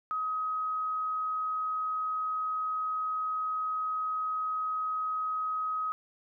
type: tone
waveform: sine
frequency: 1265 Hz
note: D#6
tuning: 28 cents sharp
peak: -29 dBFS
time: 0.11-5.92 s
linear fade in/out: 0 ms
effects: none